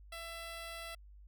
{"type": "tone", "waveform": "10% pulse", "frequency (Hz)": 668, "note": "E5", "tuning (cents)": 23, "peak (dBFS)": -35, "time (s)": [0.12, 0.95], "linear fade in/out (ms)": 5, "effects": ["added 50 Hz sine -53 dBFS peak until 1.27 s"]}